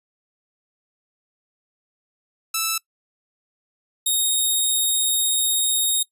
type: tone pair in turn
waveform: 5% pulse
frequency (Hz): 1318.5 / 3729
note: E6 / A#7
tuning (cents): 0 / 0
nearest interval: octave + tritone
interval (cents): 1800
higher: second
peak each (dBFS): -9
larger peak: neither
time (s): 2.54-2.78 / 4.06-6.03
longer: second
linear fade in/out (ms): 5
effects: noise-tail reverb RT60 0.1 s tail -23 dB re dry + resampled to 32000 Hz

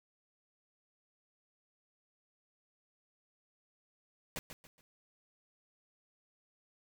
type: noise with echo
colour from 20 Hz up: pink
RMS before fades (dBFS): -40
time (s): 4.36-4.39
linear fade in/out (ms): 0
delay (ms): 140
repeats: 3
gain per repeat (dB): -9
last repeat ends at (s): 4.81
effects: none

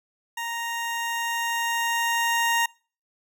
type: tone with level ramp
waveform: 20% pulse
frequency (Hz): 932.3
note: A#5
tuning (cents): 0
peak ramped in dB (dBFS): -24 to -15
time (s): 0.37-2.66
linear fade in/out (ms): 5
effects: noise-tail reverb RT60 0.4 s tail -26 dB re dry

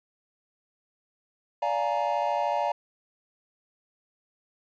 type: chord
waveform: triangle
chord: Bb dominant seventh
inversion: first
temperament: just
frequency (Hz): 582.7 / 699.2 / 839.1 / 932.3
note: D5 / F5 / Ab5 / Bb5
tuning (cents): -14 / +2 / +18 / 0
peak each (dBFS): -28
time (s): 1.62-2.72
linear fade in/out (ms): 5
effects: resampled to 16000 Hz

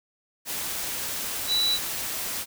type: tone in noise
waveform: sine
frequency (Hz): 3942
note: B7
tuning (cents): -4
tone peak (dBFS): -21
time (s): 1.47-1.79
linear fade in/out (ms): 50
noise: white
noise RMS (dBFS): -31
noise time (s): 0.45-2.46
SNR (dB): +7
effects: none

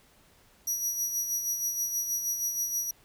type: tone with tremolo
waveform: sawtooth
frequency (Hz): 5800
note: F#8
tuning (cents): -35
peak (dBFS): -24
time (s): 0.67-2.91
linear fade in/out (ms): 5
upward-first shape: sine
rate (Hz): 6.3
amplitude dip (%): 50
effects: pink hiss -61 dBFS RMS until 3.04 s

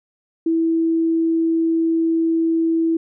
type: tone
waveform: sine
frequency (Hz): 327.9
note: E4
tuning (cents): -9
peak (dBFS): -15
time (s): 0.46-2.97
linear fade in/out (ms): 5
effects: none

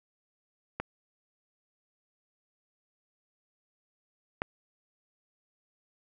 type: clicks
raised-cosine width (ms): 0.5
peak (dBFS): -17 / -14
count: 2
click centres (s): 0.8 / 4.419
effects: none

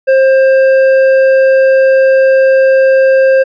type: tone with hard clipping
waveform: triangle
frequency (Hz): 531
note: C5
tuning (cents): +25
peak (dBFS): -6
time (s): 0.07-3.44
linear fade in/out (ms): 20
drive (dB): 11
effects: resampled to 11025 Hz

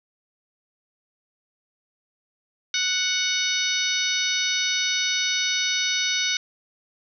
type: harmonic tone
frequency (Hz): 740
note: F#5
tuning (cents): 0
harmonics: 2 / 3 / 4 / 5 / 6 / 7 / 8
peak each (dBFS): -31 / -28 / -30 / -26 / -32 / -32 / -29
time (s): 2.74-6.37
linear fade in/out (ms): 2
effects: none

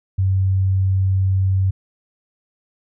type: tone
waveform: sine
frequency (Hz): 95.3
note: G2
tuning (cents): -48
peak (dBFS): -14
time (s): 0.18-1.71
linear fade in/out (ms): 10
effects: none

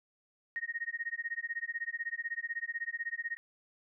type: tone with tremolo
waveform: sine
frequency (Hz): 1864.7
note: A#6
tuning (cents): 0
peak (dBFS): -31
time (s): 0.56-3.37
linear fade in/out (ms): 0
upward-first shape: sine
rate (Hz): 16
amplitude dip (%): 100
effects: none

